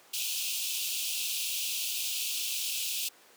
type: high-pass noise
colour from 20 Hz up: pink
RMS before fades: -33 dBFS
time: 0.13-3.09 s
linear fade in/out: 10 ms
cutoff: 2500 Hz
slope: 96 dB/octave
effects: pink hiss -57 dBFS RMS until 3.36 s + high-pass 400 Hz 12 dB/octave